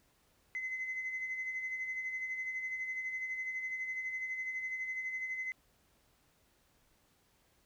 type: tone with tremolo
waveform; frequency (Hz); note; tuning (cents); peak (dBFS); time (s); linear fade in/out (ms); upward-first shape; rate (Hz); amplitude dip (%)
sine; 2045; C7; -40; -33; 0.55-5.52; 0; sine; 12; 50
effects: tanh soft clip ceiling -31 dBFS + pink hiss -71 dBFS RMS until 7.65 s